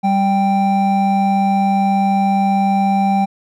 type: tone pair together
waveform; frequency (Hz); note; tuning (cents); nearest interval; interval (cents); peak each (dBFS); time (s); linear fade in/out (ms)
triangle; 196 / 785.4; G3 / G5; 0 / +3; 2 octaves; 2403; -13; 0.03-3.26; 20
effects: none